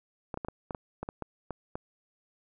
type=clicks; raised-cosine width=1 ms; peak=-21 dBFS; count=11; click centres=0.342 / 0.374 / 0.448 / 0.485 / 0.708 / 0.748 / 1.03 / 1.089 / 1.223 / 1.507 / 1.755 s; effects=none